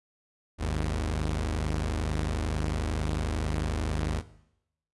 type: tone pair together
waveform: sawtooth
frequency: 51.13 / 77.78 Hz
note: G#1 / D#2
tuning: -26 / 0 cents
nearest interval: perfect fifth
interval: 726 cents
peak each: -26 dBFS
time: 0.58-4.23 s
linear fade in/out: 50 ms
effects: noise-tail reverb RT60 0.8 s tail -17 dB re dry + resampled to 24000 Hz